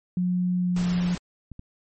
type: tone with pitch glide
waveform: sine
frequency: 180.1 to 177.62 Hz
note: F#3 to F3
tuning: -46 to +30 cents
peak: -21 dBFS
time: 0.17-1.15 s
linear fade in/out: 2 ms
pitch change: -24 cents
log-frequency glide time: 0.58-0.82 s
type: noise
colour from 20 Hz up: pink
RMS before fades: -36 dBFS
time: 0.76-1.18 s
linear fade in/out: 5 ms
type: clicks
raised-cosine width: 5 ms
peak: -27 dBFS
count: 2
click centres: 1.517 / 1.594 s
effects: MP3 32 kbps